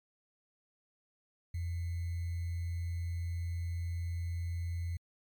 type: tone with sample-and-hold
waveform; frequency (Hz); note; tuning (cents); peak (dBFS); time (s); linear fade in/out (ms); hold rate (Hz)
sine; 85.4; F2; -38; -33; 1.54-4.97; 5; 2100
effects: MP3 96 kbps